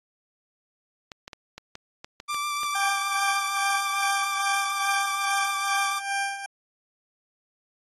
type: clicks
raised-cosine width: 0.2 ms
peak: -21 dBFS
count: 9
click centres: 1.118 / 1.279 / 1.332 / 1.58 / 1.754 / 2.045 / 2.201 / 2.345 / 2.633 s
type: tone with vibrato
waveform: sawtooth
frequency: 1174.7 Hz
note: D6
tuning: in tune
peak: -23 dBFS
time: 2.28-6 s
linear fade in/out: 20 ms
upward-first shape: triangle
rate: 6.6 Hz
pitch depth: 22 cents each way
type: tone with tremolo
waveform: 20% pulse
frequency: 793 Hz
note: G5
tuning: 20 cents sharp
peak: -19 dBFS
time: 2.75-6.46 s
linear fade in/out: 5 ms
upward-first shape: sine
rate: 2.4 Hz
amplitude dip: 70%
effects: AAC 32 kbps